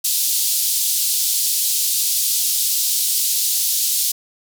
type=band-pass noise; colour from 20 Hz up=white; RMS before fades=-19 dBFS; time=0.04-4.12 s; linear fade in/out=10 ms; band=3700 to 16000 Hz; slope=24 dB/octave; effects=none